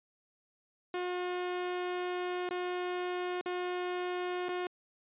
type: tone with dropouts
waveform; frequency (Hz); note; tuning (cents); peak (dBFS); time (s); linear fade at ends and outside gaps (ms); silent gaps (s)
sawtooth; 359.4; F4; +50; -29; 0.94-4.67; 2; 2.491-2.508 / 3.412-3.459 / 4.485-4.49
effects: resampled to 8000 Hz